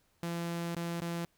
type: tone with dropouts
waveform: sawtooth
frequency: 170 Hz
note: F3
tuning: 46 cents flat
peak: -30 dBFS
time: 0.23-1.25 s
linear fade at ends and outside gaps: 0 ms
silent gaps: 0.749-0.765 / 1.003-1.019 s
effects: pink hiss -72 dBFS RMS until 1.37 s